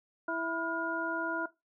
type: harmonic tone with a mistuned harmonic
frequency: 329.6 Hz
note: E4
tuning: in tune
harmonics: 1 / 2 / 3 / 4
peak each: -37 / -36 / -39 / -34 dBFS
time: 0.28-1.46 s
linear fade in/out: 5 ms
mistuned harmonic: 4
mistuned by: +130 cents
effects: noise-tail reverb RT60 0.2 s tail -17 dB re dry